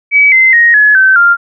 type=tone with pitch steps; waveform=sine; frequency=2280 / 2067 / 1873.5 / 1698.2 / 1539.4 / 1395.4 Hz; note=C#7 / C7 / A#6 / G#6 / G6 / F6; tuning=+48 / -22 / +8 / +38 / -32 / -2 cents; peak=-3 dBFS; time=0.11-1.37 s; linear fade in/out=50 ms; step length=210 ms; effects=none